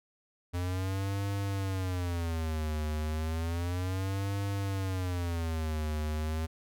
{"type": "tone with vibrato", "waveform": "square", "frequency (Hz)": 87.31, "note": "F2", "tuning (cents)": 0, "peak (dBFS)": -31, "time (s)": [0.53, 6.47], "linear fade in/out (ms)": 20, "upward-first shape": "sine", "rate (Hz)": 0.32, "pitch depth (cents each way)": 230, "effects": []}